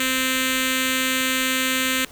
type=tone with notch filter; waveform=5% pulse; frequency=260 Hz; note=C4; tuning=11 cents flat; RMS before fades=-22 dBFS; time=0-2.05 s; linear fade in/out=2 ms; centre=790 Hz; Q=0.55; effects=pink hiss -45 dBFS RMS until 2.11 s